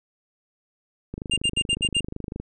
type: click train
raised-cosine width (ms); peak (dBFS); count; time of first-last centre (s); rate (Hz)
3; -19; 33; 1.14-2.4; 25.4
type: tone bursts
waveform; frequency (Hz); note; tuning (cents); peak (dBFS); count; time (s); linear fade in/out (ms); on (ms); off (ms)
square; 2801; F7; +4; -20; 6; 1.31-2.004; 10; 59; 68
effects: resampled to 24000 Hz